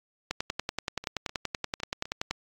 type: two click trains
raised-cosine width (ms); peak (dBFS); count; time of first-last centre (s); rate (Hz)
0.2; -12 / -23; 22 / 6; 0.31-2.31 / 1.04-2.309; 10.5 / 3.94
effects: AAC 64 kbps